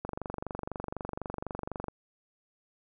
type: click train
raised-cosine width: 1 ms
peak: -21 dBFS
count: 45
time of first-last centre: 0.05-1.883 s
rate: 24 Hz
effects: none